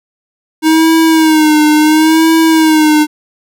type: tone with vibrato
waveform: square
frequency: 313.7 Hz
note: D#4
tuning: 14 cents sharp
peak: -6 dBFS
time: 0.62-3.07 s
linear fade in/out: 50 ms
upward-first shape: sine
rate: 0.72 Hz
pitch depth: 60 cents each way
effects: none